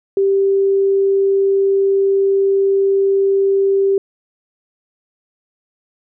sine tone, 392 Hz, G4, in tune, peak -11 dBFS, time 0.17-3.98 s, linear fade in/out 2 ms, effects none

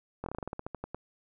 slowing click train, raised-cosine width 1 ms, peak -22 dBFS, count 14, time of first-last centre 0.24-0.946 s, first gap 22 ms, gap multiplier 1.14, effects none

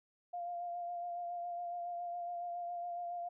sine tone with vibrato, 698.5 Hz, F5, in tune, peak -38 dBFS, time 0.33-3.29 s, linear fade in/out 10 ms, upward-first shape sine, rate 7.2 Hz, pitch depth 22 cents each way, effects none

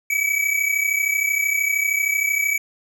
square tone pair together, 2268 / 2301 Hz, C#7 / D7, +39 / -36 cents, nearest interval unison, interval 25 cents, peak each -22 dBFS, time 0.1-2.58 s, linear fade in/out 5 ms, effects none

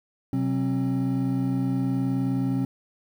triangle tone cluster, 128 / 187.3 / 267.3 Hz, C3 / F#3 / C4, -38 / +21 / +37 cents, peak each -25 / -28 / -23 dBFS, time 0.33-2.65 s, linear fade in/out 2 ms, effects 9-bit

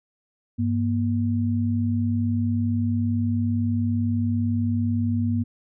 sine tone pair together, 99.98 / 237.8 Hz, G2 / A#3, +35 / +35 cents, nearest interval octave + minor third, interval 1500 cents, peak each -23 dBFS, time 0.58-5.44 s, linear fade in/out 20 ms, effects none

